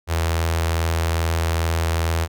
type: tone with notch filter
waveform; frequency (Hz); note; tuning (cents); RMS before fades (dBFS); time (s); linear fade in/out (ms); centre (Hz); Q
sawtooth; 82.41; E2; 0; -21; 0.07-2.28; 50; 210; 0.65
effects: none